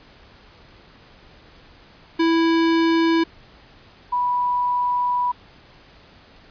square / sine tone pair in turn, 329.6 / 982.3 Hz, E4 / B5, 0 / -10 cents, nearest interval octave + perfect fifth, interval 1890 cents, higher second, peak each -16 / -18 dBFS, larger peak first, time 2.19-3.24 / 4.12-5.32 s, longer second, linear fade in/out 10 ms, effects pink hiss -49 dBFS RMS until 6.5 s + resampled to 11025 Hz

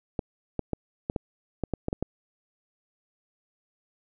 clicks, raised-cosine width 2 ms, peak -14 dBFS, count 10, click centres 0.192 / 0.593 / 0.733 / 1.099 / 1.162 / 1.637 / 1.737 / 1.884 / 1.929 / 2.026 s, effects none

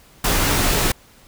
pink noise with comb filter, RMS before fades -18 dBFS, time 0.24-0.92 s, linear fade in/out 5 ms, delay 16 ms, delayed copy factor -0.5, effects pink hiss -50 dBFS RMS until 1.27 s

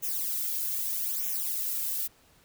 violet noise with flanger, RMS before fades -31 dBFS, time 0.02-2.08 s, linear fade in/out 20 ms, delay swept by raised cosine 0.22 to 2.12 ms, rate 0.8 Hz, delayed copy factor -0.9, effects pink hiss -61 dBFS RMS until 2.44 s

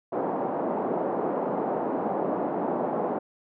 white band-pass noise, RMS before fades -28 dBFS, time 0.12-3.19 s, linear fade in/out 10 ms, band 190 to 810 Hz, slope 24 dB/octave, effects none

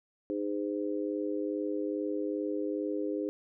harmonic tone, 102.4 Hz, G#2, 24 cents flat, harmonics 3 / 4 / 5, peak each -33 / -35 / -37 dBFS, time 0.3-3.29 s, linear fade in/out 0 ms, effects none

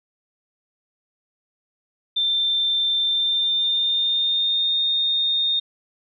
sine tone with pitch glide, 3570 to 3670 Hz, A7 to A#7, +24 to -28 cents, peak -18 dBFS, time 2.16-5.6 s, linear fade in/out 10 ms, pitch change +48 cents, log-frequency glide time 3.01-4.8 s, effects none

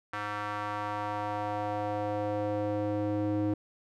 square tone with band-pass filter sweep, 104.1 Hz, G#2, 5 cents sharp, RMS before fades -32 dBFS, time 0.13-3.54 s, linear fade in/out 5 ms, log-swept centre 1400 to 340 Hz, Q 2, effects none

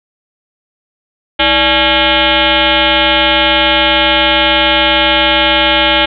sine tone with frequency modulation, 1900 Hz, A#6, 33 cents sharp, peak -7 dBFS, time 1.39-6.06 s, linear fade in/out 10 ms, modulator 263 Hz, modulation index 6, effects none

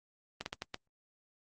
slowing click train, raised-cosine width 0.2 ms, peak -19 dBFS, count 5, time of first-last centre 0.41-0.744 s, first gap 51 ms, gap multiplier 1.34, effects Opus 32 kbps

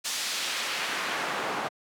pink noise with band-pass filter sweep, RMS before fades -31 dBFS, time 0.04-1.69 s, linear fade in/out 20 ms, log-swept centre 5700 to 810 Hz, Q 0.81, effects high-pass 150 Hz 12 dB/octave

